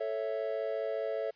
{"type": "chord", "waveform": "triangle", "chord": "A major", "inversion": "none", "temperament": "equal", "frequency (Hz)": [440, 554.4, 659.3], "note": ["A4", "C#5", "E5"], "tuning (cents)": [0, 0, 0], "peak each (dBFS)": -34, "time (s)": [0, 1.31], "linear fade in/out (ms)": 10, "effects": ["white hiss -66 dBFS RMS until 1.35 s", "resampled to 11025 Hz"]}